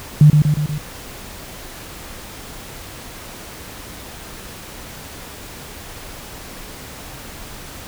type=tone with echo; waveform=sine; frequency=150 Hz; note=D3; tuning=37 cents sharp; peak=-4 dBFS; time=0.21-0.3 s; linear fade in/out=2 ms; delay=120 ms; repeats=4; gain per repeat=-4 dB; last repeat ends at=0.78 s; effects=pink hiss -35 dBFS RMS until 7.87 s